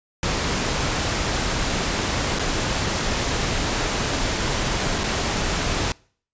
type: noise with dropouts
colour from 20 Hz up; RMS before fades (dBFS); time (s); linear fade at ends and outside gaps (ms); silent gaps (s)
pink; -23; 0.23-5.92; 1; 2.388-2.394 / 5.035-5.039
effects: noise-tail reverb RT60 0.5 s tail -25 dB re dry + resampled to 16000 Hz